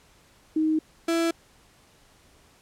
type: tone pair in turn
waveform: sine / 35% pulse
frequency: 313.4 / 332.8 Hz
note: D#4 / E4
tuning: +13 / +17 cents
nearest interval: minor second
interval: 104 cents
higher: second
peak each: -20 dBFS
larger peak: neither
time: 0.56-0.79 / 1.08-1.31 s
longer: neither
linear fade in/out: 5 ms
effects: pink hiss -58 dBFS RMS until 2.61 s + low-pass 11000 Hz 12 dB/octave